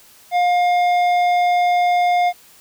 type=tone with tanh clipping; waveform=sine; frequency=710 Hz; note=F5; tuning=28 cents sharp; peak=-15 dBFS; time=0.31-2.33 s; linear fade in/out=50 ms; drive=11 dB; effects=white hiss -48 dBFS RMS until 2.6 s